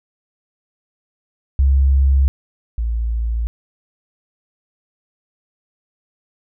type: tone pair in turn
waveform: sine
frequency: 67.8 / 57.01 Hz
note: C#2 / A#1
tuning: -38 / -38 cents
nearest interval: minor third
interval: 300 cents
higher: first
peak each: -10 / -17 dBFS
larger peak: first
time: 1.59-2.28 / 2.78-3.47 s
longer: neither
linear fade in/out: 0 ms
effects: none